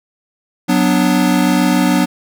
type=chord; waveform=square; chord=B minor; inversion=second; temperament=equal; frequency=185 / 246.9 / 293.7 Hz; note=F#3 / B3 / D4; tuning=0 / 0 / 0 cents; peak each=-16 dBFS; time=0.68-2.06 s; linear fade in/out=20 ms; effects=none